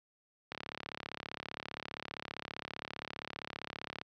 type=click train; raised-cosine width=0.3 ms; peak=-23 dBFS; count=124; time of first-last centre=0.52-4.014 s; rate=35.2 Hz; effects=high-pass 100 Hz 12 dB/octave

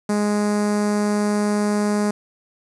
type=tone with notch filter; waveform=sawtooth; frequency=207.7 Hz; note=G#3; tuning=in tune; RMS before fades=-20 dBFS; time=0.09-2.11 s; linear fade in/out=5 ms; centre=3100 Hz; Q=0.66; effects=resampled to 24000 Hz + 7-bit

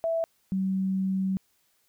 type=tone pair in turn; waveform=sine; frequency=659.3 / 190.54 Hz; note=E5 / G3; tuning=0 / -49 cents; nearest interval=octave + major sixth; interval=2149 cents; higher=first; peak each=-24 / -24 dBFS; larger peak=neither; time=0.04-0.24 / 0.52-1.37 s; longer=second; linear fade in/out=0 ms; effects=white hiss -69 dBFS RMS until 1.88 s

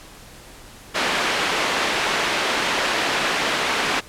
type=band-pass noise; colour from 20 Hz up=white; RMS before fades=-22 dBFS; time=0.94-4.01 s; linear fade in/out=20 ms; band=240 to 2700 Hz; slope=12 dB/octave; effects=pink hiss -43 dBFS RMS until 4.08 s + low-pass 12000 Hz 12 dB/octave

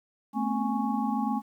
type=tone cluster; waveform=sine; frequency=219.5 / 247.1 / 268.2 / 831 / 1106 Hz; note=A3 / B3 / C4 / G#5 / C#6; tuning=-4 / +1 / +43 / +1 / -4 cents; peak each=-29 / -33 / -33 / -31 / -37 dBFS; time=0.33-1.42 s; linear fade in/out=50 ms; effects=10-bit

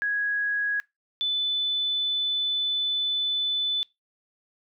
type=tone pair in turn; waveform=sine; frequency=1661.2 / 3500 Hz; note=G#6 / A7; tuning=0 / -10 cents; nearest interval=octave + minor second; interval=1290 cents; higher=second; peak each=-23 dBFS; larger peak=neither; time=0.02-0.8 / 1.21-3.83 s; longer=second; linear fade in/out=0 ms; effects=noise-tail reverb RT60 0.2 s tail -22 dB re dry

